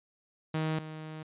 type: tone pair in turn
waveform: sawtooth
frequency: 157.4 / 156.4 Hz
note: D#3 / D#3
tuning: +20 / +9 cents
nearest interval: unison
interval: 11 cents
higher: first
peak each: -25 / -36 dBFS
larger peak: first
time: 0.54-0.79 / 0.79-1.23 s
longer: second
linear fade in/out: 5 ms
effects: resampled to 8000 Hz